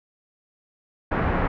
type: low-pass noise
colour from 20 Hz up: pink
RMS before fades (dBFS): -23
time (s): 1.11-1.48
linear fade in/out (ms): 10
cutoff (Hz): 1900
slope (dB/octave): 24
effects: none